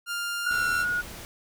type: tone with pitch glide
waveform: sawtooth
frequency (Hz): 1400 to 1365.7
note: F6 to F6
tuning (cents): +4 to -39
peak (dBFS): -25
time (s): 0.06-0.86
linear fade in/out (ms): 50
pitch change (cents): -43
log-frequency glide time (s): 0.45-0.67
type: tone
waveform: sine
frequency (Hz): 1447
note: F#6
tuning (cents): -39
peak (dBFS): -24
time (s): 0.45-1.02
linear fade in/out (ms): 20
type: noise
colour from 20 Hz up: pink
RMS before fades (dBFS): -41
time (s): 0.51-1.25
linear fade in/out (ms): 0
effects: none